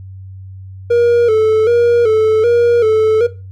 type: tone with vibrato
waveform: triangle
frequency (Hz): 455.2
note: A#4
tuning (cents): -41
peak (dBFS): -6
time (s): 0.9-3.27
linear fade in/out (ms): 10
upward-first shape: square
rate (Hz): 1.3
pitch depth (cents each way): 73
effects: noise-tail reverb RT60 0.3 s tail -18 dB re dry + added 95 Hz sine -29 dBFS peak until 3.51 s